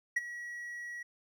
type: tone with ADSR envelope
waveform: triangle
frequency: 1920 Hz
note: B6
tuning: 49 cents flat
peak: -23 dBFS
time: 0.16-1.03 s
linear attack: 9 ms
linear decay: 25 ms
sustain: -15 dB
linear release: 8 ms
effects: none